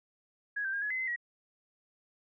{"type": "tone with pitch steps", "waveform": "sine", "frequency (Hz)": [1663, 1564, 1618, 1690, 2043, 2056, 1912], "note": ["G#6", "G6", "G#6", "G#6", "C7", "C7", "A#6"], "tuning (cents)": [2, -4, -46, 30, -42, -31, 43], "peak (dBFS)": -31, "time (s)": [0.56, 1.162], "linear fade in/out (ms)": 10, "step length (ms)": 86, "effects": []}